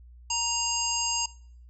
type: harmonic tone with a mistuned harmonic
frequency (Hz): 932.3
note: A#5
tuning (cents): 0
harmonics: 1 / 3 / 5 / 7 / 8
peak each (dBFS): -32 / -32 / -32 / -32 / -32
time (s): 0.3-1.26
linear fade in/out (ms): 5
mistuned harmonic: 5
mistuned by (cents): +72
effects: noise-tail reverb RT60 0.6 s tail -23 dB re dry + added 60 Hz sine -47 dBFS peak until 1.69 s